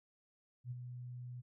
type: tone with ADSR envelope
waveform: sine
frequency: 123.47 Hz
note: B2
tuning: in tune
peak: -38 dBFS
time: 0.64-1.42 s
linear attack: 69 ms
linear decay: 30 ms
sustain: -6 dB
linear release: 24 ms
effects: none